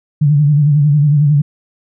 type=tone with vibrato; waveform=sine; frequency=146.83 Hz; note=D3; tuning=in tune; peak=-7 dBFS; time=0.21-1.42 s; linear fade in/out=10 ms; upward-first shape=sine; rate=11 Hz; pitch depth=72 cents each way; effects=none

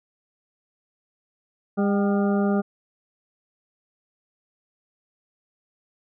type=harmonic tone with a mistuned harmonic; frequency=201.7 Hz; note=G3; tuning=50 cents sharp; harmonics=1 / 2 / 3 / 4 / 6 / 7; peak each=-20 / -26 / -30 / -32 / -36 / -37 dBFS; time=1.77-2.62 s; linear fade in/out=20 ms; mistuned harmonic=4; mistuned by=-58 cents; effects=none

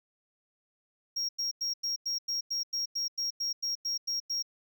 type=tone bursts; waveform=triangle; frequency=5588 Hz; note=F8; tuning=in tune; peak=-28 dBFS; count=15; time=1.16-4.426 s; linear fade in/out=10 ms; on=130 ms; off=94 ms; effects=none

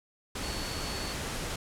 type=tone in noise; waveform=sine; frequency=4435 Hz; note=C#8; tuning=in tune; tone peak=-41 dBFS; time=0.43-1.13 s; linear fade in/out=5 ms; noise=pink; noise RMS=-35 dBFS; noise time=0.35-1.56 s; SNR=-9 dB; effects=low-pass 10000 Hz 12 dB/octave

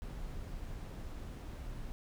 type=noise; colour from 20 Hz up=brown; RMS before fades=-43 dBFS; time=0.02-1.92 s; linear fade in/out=0 ms; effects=none

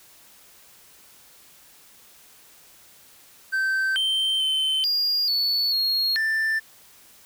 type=tone with pitch steps; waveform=triangle; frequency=1551 / 3121 / 3075 / 4825 / 4439 / 4289 / 1775 Hz; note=G6 / G7 / G7 / D8 / C#8 / C8 / A6; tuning=-19 / -8 / -34 / +46 / +2 / +42 / +15 cents; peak=-19 dBFS; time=3.52-6.6 s; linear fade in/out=20 ms; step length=440 ms; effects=white hiss -52 dBFS RMS until 7.25 s

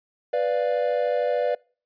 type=chord; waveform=triangle; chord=B diminished; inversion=none; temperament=equal; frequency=493.9 / 587.3 / 698.5 Hz; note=B4 / D5 / F5; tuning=0 / 0 / 0 cents; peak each=-22 / -22 / -27 dBFS; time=0.33-1.55 s; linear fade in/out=5 ms; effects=noise-tail reverb RT60 0.4 s tail -26 dB re dry + resampled to 11025 Hz

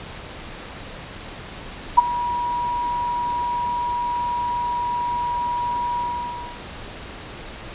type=tone with ADSR envelope; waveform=sine; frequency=964 Hz; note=B5; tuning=42 cents flat; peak=-4 dBFS; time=1.97-6.62 s; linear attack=16 ms; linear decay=17 ms; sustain=-17 dB; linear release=650 ms; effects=pink hiss -36 dBFS RMS until 7.74 s + resampled to 8000 Hz

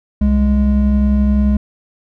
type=tone pair together; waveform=triangle; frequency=65.42 / 207.7 Hz; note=C2 / G#3; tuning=0 / 0 cents; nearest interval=octave + minor sixth; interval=2000 cents; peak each=-11 dBFS; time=0.21-1.57 s; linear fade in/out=5 ms; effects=none

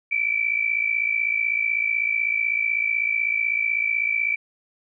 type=tone pair together; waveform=sine; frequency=2293 / 2349 Hz; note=D7 / D7; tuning=-42 / 0 cents; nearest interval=unison; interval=42 cents; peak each=-23 dBFS; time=0.11-4.36 s; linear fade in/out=10 ms; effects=none

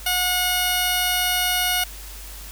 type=tone pair together; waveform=10% pulse; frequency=725 / 2900 Hz; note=F#5 / F#7; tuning=-35 / -35 cents; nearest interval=2 octaves; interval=2400 cents; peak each=-13 / -17 dBFS; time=0.06-1.84 s; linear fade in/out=5 ms; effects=added 50 Hz sine -37 dBFS peak until 2.51 s + white hiss -40 dBFS RMS until 2.51 s

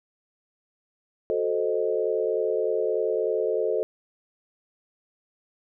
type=chord; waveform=sine; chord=F# diminished seventh; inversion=none; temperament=equal; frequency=370 / 440 / 523.3 / 622.3 Hz; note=F#4 / A4 / C5 / Eb5; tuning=0 / 0 / 0 / 0 cents; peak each=-30 / -25 / -29 / -30 dBFS; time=1.3-3.83 s; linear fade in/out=0 ms; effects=none

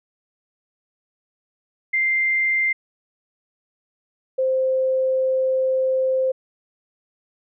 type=tone pair in turn; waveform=sine; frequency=2093 / 522.3 Hz; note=C7 / C5; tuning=0 / -3 cents; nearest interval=2 octaves; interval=2403 cents; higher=first; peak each=-17 dBFS; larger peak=neither; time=1.93-2.73 / 4.38-6.32 s; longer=second; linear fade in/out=10 ms; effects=none

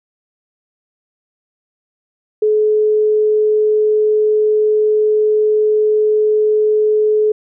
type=tone; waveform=sine; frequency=427.3 Hz; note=G#4; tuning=49 cents sharp; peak=-10 dBFS; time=2.42-7.32 s; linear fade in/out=5 ms; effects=none

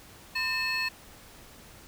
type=tone cluster; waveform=triangle; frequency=1021 / 1807 / 2600 / 4316 Hz; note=C6 / A6 / E7 / C#8; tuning=-43 / +46 / -24 / -47 cents; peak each=-36 / -31 / -29 / -32 dBFS; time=0.35-0.89 s; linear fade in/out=10 ms; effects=pink hiss -51 dBFS RMS until 1.87 s

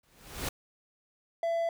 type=noise with exponential growth; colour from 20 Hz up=pink; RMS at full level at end=-31 dBFS; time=0.03-0.49 s; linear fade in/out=5 ms; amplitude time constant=99 ms
type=tone; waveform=triangle; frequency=670 Hz; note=E5; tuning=28 cents sharp; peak=-25 dBFS; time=1.43-1.69 s; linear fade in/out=2 ms
effects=none

